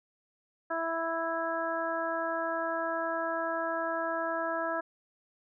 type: harmonic tone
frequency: 329.6 Hz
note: E4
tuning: in tune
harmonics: 1 / 2 / 3 / 4 / 5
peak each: -39 / -33 / -37 / -36 / -37 dBFS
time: 0.7-4.81 s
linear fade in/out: 10 ms
effects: none